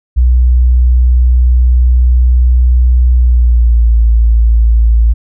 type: tone with pitch glide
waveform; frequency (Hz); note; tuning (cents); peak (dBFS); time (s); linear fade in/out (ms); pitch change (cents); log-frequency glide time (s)
sine; 61.6 to 56.49; B1 to A1; -4 to +46; -4; 0.16-5.14; 20; -150; 3.13-3.98
effects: none